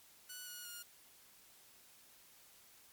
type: tone with pitch steps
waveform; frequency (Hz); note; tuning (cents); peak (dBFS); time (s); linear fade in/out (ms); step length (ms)
5% pulse; 1480 / 1452.9 / 1426.3; F#6 / F#6 / F6; 0 / -32 / +36; -36; 0.29-0.83; 10; 180
effects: white hiss -63 dBFS RMS until 2.92 s + MP3 96 kbps